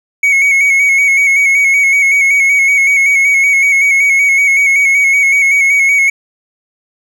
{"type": "tone with vibrato", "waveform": "triangle", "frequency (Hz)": 2217, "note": "C#7", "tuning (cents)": 0, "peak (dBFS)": -5, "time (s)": [0.23, 6.1], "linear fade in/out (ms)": 5, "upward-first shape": "square", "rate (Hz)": 5.3, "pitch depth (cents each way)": 32, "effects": []}